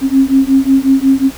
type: beating tone pair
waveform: sine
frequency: 266.1 / 271.6 Hz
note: C4 / C#4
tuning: +29 / -35 cents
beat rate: 5.5 Hz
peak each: -10 dBFS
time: 0.01-1.31 s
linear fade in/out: 50 ms
effects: pink hiss -32 dBFS RMS until 1.37 s